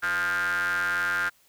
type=ring-modulated tone; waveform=square; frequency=90.7 Hz; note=F#2; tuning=34 cents flat; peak=-22 dBFS; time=0.02-1.3 s; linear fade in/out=20 ms; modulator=1500 Hz; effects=white hiss -62 dBFS RMS until 1.48 s